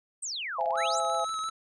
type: exponential two-way sweep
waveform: sine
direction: down then up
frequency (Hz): 8790 to 623 to 8790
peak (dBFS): -32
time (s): 0.22-1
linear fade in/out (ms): 10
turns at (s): 0.67
type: chord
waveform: sine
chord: C augmented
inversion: none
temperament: equal with one note detuned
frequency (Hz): 523.3 / 671.2 / 830.6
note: C5 / E5 / G#5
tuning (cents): 0 / +31 / 0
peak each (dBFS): -35 / -30 / -31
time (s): 0.58-1.25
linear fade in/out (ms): 10
type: click train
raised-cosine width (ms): 0.3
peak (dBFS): -33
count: 19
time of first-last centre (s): 0.61-1.488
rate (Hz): 20.5
type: tone with vibrato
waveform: square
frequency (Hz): 1298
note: E6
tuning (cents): -27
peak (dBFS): -31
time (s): 0.77-1.5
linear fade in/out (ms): 10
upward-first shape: sine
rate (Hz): 6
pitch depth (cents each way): 25
effects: resampled to 22050 Hz